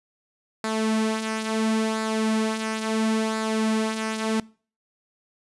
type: tone with flanger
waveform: sawtooth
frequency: 220 Hz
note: A3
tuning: in tune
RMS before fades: -25 dBFS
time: 0.64-4.4 s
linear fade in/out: 2 ms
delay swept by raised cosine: 0.33 to 4.83 ms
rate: 0.73 Hz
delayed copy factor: -0.5
effects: noise-tail reverb RT60 0.4 s tail -23 dB re dry + resampled to 24000 Hz